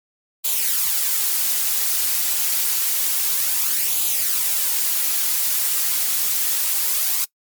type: noise with flanger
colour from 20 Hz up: blue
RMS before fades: -20 dBFS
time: 0.44-7.25 s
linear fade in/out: 10 ms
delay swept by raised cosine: 0.27 to 5.77 ms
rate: 0.28 Hz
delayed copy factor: +0.5
effects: noise-tail reverb RT60 0.1 s tail -22 dB re dry + MP3 96 kbps